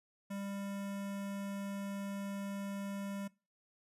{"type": "tone with notch filter", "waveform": "square", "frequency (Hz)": 198.7, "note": "G3", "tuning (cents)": 24, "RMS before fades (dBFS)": -41, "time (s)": [0.3, 3.28], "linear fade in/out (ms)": 10, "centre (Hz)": 4200, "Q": 2, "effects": ["noise-tail reverb RT60 0.3 s tail -22 dB re dry", "resampled to 32000 Hz"]}